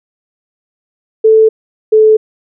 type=tone pair in turn; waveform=sine; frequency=440 / 434.2 Hz; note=A4 / A4; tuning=0 / -23 cents; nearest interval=unison; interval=23 cents; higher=first; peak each=-3 dBFS; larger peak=neither; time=1.24-1.49 / 1.92-2.17 s; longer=neither; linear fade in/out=10 ms; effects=none